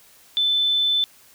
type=tone; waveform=sine; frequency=3520 Hz; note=A7; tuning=in tune; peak=-17 dBFS; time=0.37-1.04 s; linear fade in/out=0 ms; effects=white hiss -52 dBFS RMS until 1.34 s